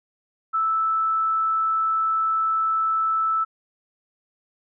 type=tone; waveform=sine; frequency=1315 Hz; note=E6; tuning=5 cents flat; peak=-19 dBFS; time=0.53-3.45 s; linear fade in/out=20 ms; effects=none